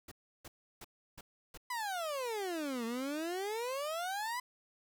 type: noise bursts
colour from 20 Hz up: pink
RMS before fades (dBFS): -49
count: 5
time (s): 0.08-1.575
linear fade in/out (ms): 5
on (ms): 35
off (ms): 330
type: exponential two-way sweep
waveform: 30% pulse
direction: down then up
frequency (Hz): 1015 to 224.3 to 1015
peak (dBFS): -33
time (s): 1.7-4.4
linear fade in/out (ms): 5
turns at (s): 2.85
effects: none